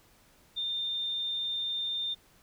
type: tone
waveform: sine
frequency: 3612 Hz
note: A7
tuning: 45 cents sharp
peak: -30 dBFS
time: 0.56-2.15 s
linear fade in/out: 20 ms
effects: pink hiss -62 dBFS RMS until 2.42 s